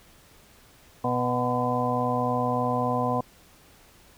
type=harmonic tone with a mistuned harmonic; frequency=123.47 Hz; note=B2; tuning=in tune; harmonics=1 / 2 / 4 / 5 / 6 / 7 / 8; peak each=-31 / -29 / -30 / -33 / -29 / -40 / -29 dBFS; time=1.04-3.21 s; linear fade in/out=5 ms; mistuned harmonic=8; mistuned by=+43 cents; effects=pink hiss -55 dBFS RMS until 4.17 s